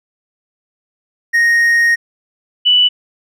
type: tone pair in turn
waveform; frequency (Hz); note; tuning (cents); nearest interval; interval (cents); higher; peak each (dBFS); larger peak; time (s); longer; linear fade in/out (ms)
triangle / sine; 1864.7 / 2967; A#6 / F#7; 0 / +4; minor sixth; 804; second; -7; neither; 1.33-1.96 / 2.65-2.89; first; 20
effects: none